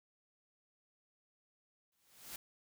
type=noise with exponential growth; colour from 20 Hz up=white; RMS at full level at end=-44 dBFS; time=1.92-2.36 s; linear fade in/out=2 ms; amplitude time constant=94 ms; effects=none